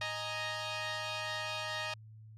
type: chord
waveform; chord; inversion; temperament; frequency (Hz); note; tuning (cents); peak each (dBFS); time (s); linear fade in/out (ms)
10% pulse; D# suspended fourth; none; equal; 622.3 / 830.6 / 932.3; D#5 / G#5 / A#5; 0 / 0 / 0; -30 / -35 / -32; 0.01-1.94; 5
effects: added 109 Hz sine -50 dBFS peak until 2.37 s + low-pass 6000 Hz 12 dB/octave